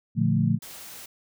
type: chord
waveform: sine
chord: Bb major seventh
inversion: none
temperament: equal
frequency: 116.54 / 146.83 / 174.61 / 220 Hz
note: Bb2 / D3 / F3 / A3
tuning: 0 / 0 / 0 / 0 cents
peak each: -25 dBFS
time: 0.15-0.59 s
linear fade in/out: 50 ms
type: noise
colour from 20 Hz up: white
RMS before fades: -42 dBFS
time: 0.62-1.06 s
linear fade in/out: 5 ms
effects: none